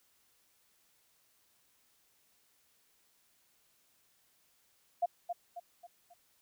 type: tone with echo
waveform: sine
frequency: 698.5 Hz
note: F5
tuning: in tune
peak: -26 dBFS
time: 5.02-5.06 s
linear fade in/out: 10 ms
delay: 270 ms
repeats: 4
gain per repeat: -7 dB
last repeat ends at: 6.14 s
effects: white hiss -71 dBFS RMS until 6.41 s